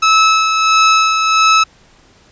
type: tone with tremolo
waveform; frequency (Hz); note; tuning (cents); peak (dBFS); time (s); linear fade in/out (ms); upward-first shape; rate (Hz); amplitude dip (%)
sawtooth; 1300; E6; -24; -3; 0.02-1.64; 10; sine; 1.5; 45
effects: pink hiss -48 dBFS RMS until 2.31 s + resampled to 16000 Hz